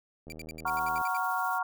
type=click train; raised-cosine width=2 ms; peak=-33 dBFS; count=60; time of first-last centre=0.27-1.013 s; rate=79.4 Hz
type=tone bursts; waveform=sawtooth; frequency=2349 Hz; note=D7; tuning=in tune; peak=-37 dBFS; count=10; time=0.3-1.168 s; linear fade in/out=0 ms; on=22 ms; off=72 ms
type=chord; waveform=sine; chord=Gb major seventh; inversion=none; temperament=equal with one note detuned; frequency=740 / 937.2 / 1108.7 / 1396.9 Hz; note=Gb5 / Bb5 / Db6 / F6; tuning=0 / +9 / 0 / 0 cents; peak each=-33 dBFS; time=0.65-1.63 s; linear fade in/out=5 ms
type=noise with tremolo; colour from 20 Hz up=violet; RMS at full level=-44 dBFS; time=0.66-1.59 s; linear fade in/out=10 ms; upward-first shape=triangle; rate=14 Hz; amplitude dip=35%
effects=none